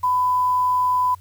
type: tone with quantisation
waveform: sine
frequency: 1000 Hz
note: B5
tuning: 21 cents sharp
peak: -16 dBFS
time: 0.03-1.15 s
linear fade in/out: 10 ms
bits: 7
effects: added 91 Hz sine -44 dBFS peak until 1.2 s + white hiss -58 dBFS RMS until 1.2 s